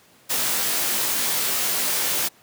white noise with comb filter, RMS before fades -23 dBFS, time 0.29-2.29 s, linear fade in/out 20 ms, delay 18 ms, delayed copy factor -0.75, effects pink hiss -54 dBFS RMS until 2.42 s + high-pass 150 Hz 12 dB/octave

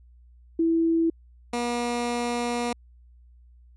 sine / 15% pulse tone pair in turn, 329.6 / 239.9 Hz, E4 / A#3, 0 / +50 cents, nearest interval perfect fourth, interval 550 cents, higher first, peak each -19 dBFS, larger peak neither, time 0.59-1.1 / 1.53-2.73 s, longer second, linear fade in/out 5 ms, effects added 60 Hz sine -50 dBFS peak until 3.76 s + resampled to 24000 Hz

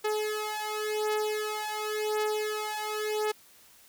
sawtooth beating tone pair, 425.9 / 426.82 Hz, G#4 / G#4, +44 / +47 cents, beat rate 0.92 Hz, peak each -28 dBFS, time 0.04-3.32 s, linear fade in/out 10 ms, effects white hiss -57 dBFS RMS until 3.88 s

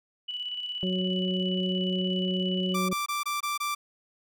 sine tone with tremolo, 2960 Hz, F#7, in tune, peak -30 dBFS, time 0.28-2.75 s, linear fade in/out 10 ms, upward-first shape square, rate 17 Hz, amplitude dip 40%
harmonic tone, 185 Hz, F#3, in tune, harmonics 1 / 2 / 3, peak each -27 / -33 / -38 dBFS, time 0.83-2.93 s, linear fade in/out 0 ms
sawtooth tone bursts, 1174.7 Hz, D6, in tune, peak -24 dBFS, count 6, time 2.74-3.75 s, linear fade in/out 10 ms, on 150 ms, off 22 ms
effects none

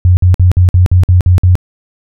sine tone bursts, 90.4 Hz, F#2, 40 cents flat, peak -3 dBFS, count 9, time 0.05-1.554 s, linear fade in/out 0 ms, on 120 ms, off 53 ms, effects none

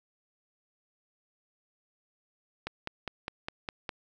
click train, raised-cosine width 0.3 ms, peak -18 dBFS, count 7, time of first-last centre 2.67-3.892 s, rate 4.91 Hz, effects none

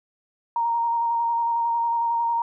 sine tone with vibrato, 932.3 Hz, A#5, in tune, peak -20 dBFS, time 0.56-2.42 s, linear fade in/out 2 ms, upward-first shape square, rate 11 Hz, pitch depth 13 cents each way, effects none

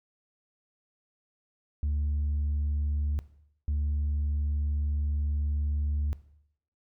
sine tone pair in turn, 73.42 / 73.42 Hz, D2 / D2, 0 / 0 cents, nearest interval unison, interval 0 cents, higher neither, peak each -23 dBFS, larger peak neither, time 1.83-3.19 / 3.68-6.13 s, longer second, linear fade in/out 0 ms, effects noise-tail reverb RT60 0.7 s tail -19 dB re dry + tanh soft clip ceiling -24 dBFS

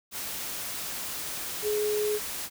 sine tone in noise, 420.8 Hz, G#4, 23 cents sharp, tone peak -25 dBFS, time 1.62-2.2 s, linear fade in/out 50 ms, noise white, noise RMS -35 dBFS, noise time 0.11-2.5 s, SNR +7 dB, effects none

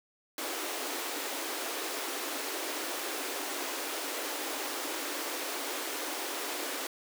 pink high-pass noise, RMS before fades -36 dBFS, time 0.38-6.87 s, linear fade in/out 2 ms, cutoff 270 Hz, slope 96 dB/octave, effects none

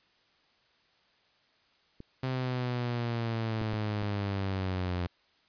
clicks, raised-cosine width 3 ms, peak -31 / -24 / -24 / -28 dBFS, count 4, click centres 2.004 / 3.616 / 3.734 / 4.027 s
sawtooth linear sweep, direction down, 130.81 to 87.8 Hz, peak -26 dBFS, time 2.23-5.07 s, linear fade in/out 5 ms
effects white hiss -67 dBFS RMS until 5.48 s + resampled to 11025 Hz

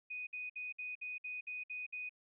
sine tone bursts, 2489 Hz, D#7, in tune, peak -40 dBFS, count 9, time 0.1-2.094 s, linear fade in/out 10 ms, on 170 ms, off 58 ms, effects none

